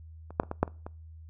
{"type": "clicks", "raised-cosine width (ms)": 1, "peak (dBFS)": [-30, -8, -26, -19, -8, -28, -25], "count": 7, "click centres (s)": [0.306, 0.399, 0.434, 0.514, 0.63, 0.678, 0.865], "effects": ["noise-tail reverb RT60 0.4 s tail -25 dB re dry", "added 80 Hz sine -45 dBFS peak until 1.29 s"]}